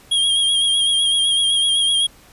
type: tone with vibrato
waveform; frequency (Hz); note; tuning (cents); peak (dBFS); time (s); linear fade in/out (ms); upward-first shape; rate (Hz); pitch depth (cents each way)
square; 3254; G#7; -36; -15; 0.11-2.07; 10; sine; 7.9; 39
effects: pink hiss -48 dBFS RMS until 2.32 s + resampled to 32000 Hz